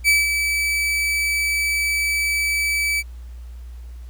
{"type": "tone with ADSR envelope", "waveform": "40% pulse", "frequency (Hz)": 2302, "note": "D7", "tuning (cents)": -35, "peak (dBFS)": -11, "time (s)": [0.04, 3.03], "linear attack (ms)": 42, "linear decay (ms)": 180, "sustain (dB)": -7, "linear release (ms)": 40, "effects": ["added 60 Hz sine -33 dBFS peak until 4.09 s", "pink hiss -56 dBFS RMS until 4.09 s"]}